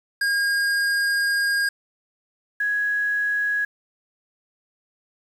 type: tone pair in turn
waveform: square / sine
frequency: 1623 / 1666.7 Hz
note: G#6 / G#6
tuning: -40 / +6 cents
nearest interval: unison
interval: 46 cents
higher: second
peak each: -20 dBFS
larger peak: neither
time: 0.21-1.69 / 2.6-3.65 s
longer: first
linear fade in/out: 5 ms
effects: low-pass 10000 Hz 12 dB/octave + 8-bit